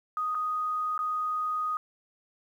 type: tone with dropouts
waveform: sine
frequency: 1244.5 Hz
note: D#6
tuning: in tune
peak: -27 dBFS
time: 0.17-1.77 s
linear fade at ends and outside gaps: 1 ms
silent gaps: 0.347-0.351 / 0.978-0.99 s
effects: 10-bit